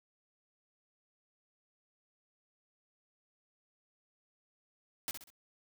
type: noise with echo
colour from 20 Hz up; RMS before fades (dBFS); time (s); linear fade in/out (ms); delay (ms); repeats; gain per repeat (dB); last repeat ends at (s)
white; -37; 5.08-5.11; 0; 64; 3; -8; 5.302
effects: none